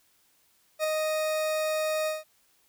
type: tone with ADSR envelope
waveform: 40% pulse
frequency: 622.3 Hz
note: D#5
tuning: in tune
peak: -22 dBFS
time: 0.79-2.24 s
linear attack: 49 ms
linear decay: 6 ms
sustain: -3 dB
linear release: 170 ms
effects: white hiss -66 dBFS RMS until 2.68 s